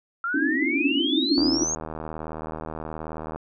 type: exponential sweep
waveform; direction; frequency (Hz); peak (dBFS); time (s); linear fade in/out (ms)
sine; up; 1351 to 6680; -24; 0.24-1.75; 2
type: band-pass noise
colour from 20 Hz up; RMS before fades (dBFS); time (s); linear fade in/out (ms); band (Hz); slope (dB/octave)
pink; -24; 0.34-1.64; 5; 260 to 340; 96
type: click train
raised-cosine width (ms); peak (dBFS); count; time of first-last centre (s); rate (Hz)
1; -19; 157; 1.38-3.36; 78.8
effects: none